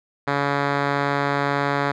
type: tone with low-pass filter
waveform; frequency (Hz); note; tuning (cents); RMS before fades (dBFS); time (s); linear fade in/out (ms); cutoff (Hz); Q
5% pulse; 141.7; C#3; +38; -22; 0.27-1.92; 10; 2700; 0.8
effects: none